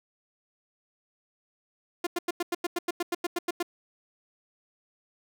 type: tone bursts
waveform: sawtooth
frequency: 349.2 Hz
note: F4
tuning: in tune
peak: -22 dBFS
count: 14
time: 2.04-3.628 s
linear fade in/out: 5 ms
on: 28 ms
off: 92 ms
effects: none